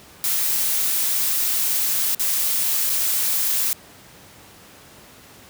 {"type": "noise with dropouts", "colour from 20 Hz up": "blue", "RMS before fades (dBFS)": -21, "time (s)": [0.24, 3.73], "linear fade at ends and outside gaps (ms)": 0, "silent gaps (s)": [[2.148, 2.196], [2.896, 2.9]], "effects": ["pink hiss -46 dBFS RMS until 5.49 s", "high-pass 80 Hz 12 dB/octave"]}